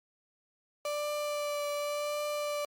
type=tone with vibrato; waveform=35% pulse; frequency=587.3 Hz; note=D5; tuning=in tune; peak=-30 dBFS; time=0.85-2.65 s; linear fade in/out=2 ms; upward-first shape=triangle; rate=0.89 Hz; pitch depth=17 cents each way; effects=Opus 48 kbps